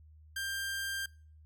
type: tone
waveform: sawtooth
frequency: 1588 Hz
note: G6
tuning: 22 cents sharp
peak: -31 dBFS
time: 0.36-1.06 s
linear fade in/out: 5 ms
effects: noise-tail reverb RT60 0.5 s tail -26 dB re dry + added 77 Hz sine -54 dBFS peak until 1.45 s